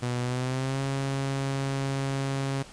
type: tone with pitch glide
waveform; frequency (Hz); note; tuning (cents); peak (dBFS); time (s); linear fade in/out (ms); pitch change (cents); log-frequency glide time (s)
sawtooth; 122.9 to 136.37; B2 to C#3; -8 to -28; -23; 0.02-2.63; 10; +180; 0.21-0.81
effects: pink hiss -48 dBFS RMS until 2.72 s + resampled to 22050 Hz